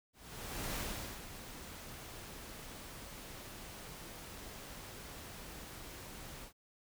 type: noise with ADSR envelope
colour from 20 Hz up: pink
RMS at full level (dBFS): -39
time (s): 0.13-6.53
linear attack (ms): 620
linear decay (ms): 460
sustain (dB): -10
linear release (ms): 95
effects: none